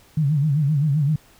sine tone with vibrato, 147 Hz, D3, 2 cents sharp, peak -16 dBFS, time 0.17-1.16 s, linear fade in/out 5 ms, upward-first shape sine, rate 7.7 Hz, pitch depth 130 cents each way, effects pink hiss -53 dBFS RMS until 1.39 s

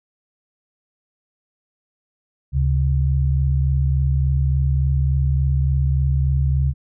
sine tone pair together, 71.5 / 134.97 Hz, D2 / C#3, -46 / -46 cents, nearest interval major seventh, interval 1100 cents, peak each -17 / -19 dBFS, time 2.52-6.74 s, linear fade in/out 50 ms, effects none

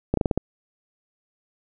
slowing click train, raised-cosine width 2 ms, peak -7 dBFS, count 6, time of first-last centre 0.14-0.376 s, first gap 33 ms, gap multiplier 1.18, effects none

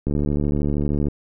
click train, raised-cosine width 3 ms, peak -10 dBFS, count 75, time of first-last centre 0.07-1.084 s, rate 73 Hz, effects none

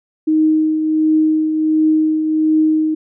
sine tone with tremolo, 312.3 Hz, D#4, 7 cents sharp, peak -9 dBFS, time 0.27-2.95 s, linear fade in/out 10 ms, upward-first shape triangle, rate 1.4 Hz, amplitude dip 50%, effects none

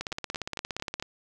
two click trains, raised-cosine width 0.2 ms, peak -15 / -17 dBFS, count 18 / 5, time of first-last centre 0.01-0.998 / 0.12-1.025 s, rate 17.2 / 4.42 Hz, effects none

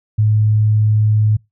sine tone, 107.2 Hz, A2, 45 cents flat, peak -10 dBFS, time 0.18-1.37 s, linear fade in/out 10 ms, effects noise-tail reverb RT60 0.2 s tail -24 dB re dry

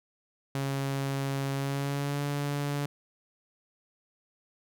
sawtooth tone with pitch glide, 137.4 to 143.48 Hz, C#3 to D3, -15 to -40 cents, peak -25 dBFS, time 0.55-2.86 s, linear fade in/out 2 ms, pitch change +75 cents, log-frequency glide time 1.54-2.21 s, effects none

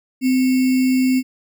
sine tone with sample-and-hold, 257.9 Hz, C4, 25 cents flat, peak -13 dBFS, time 0.21-1.23 s, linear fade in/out 50 ms, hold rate 2450 Hz, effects none

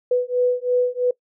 sine beating tone pair, 493.9 / 496.9 Hz, B4 / B4, 0 / +11 cents, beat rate 3 Hz, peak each -20 / -20 dBFS, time 0.11-1.11 s, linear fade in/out 5 ms, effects noise-tail reverb RT60 0.1 s tail -22 dB re dry

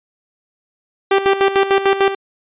sawtooth tone with tremolo, 391.8 Hz, G4, 1 cent flat, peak -6 dBFS, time 1.11-2.15 s, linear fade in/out 5 ms, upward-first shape square, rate 6.7 Hz, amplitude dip 70%, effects resampled to 8000 Hz

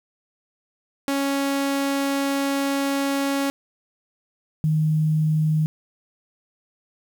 sawtooth / sine tone pair in turn, 277.2 / 155.57 Hz, C#4 / D#3, 0 / 0 cents, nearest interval minor seventh, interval 1000 cents, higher first, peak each -17 / -17 dBFS, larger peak neither, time 1.08-3.5 / 4.64-5.66 s, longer first, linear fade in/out 0 ms, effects 8-bit

